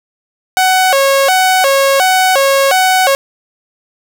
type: tone with vibrato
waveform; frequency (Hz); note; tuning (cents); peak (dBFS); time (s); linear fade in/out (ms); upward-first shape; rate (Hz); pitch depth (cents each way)
sawtooth; 640; D#5; +49; -4; 0.57-3.15; 0; square; 1.4; 270
effects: none